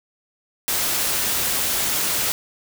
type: noise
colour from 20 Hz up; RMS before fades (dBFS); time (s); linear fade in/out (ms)
white; -22; 0.68-2.32; 0
effects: none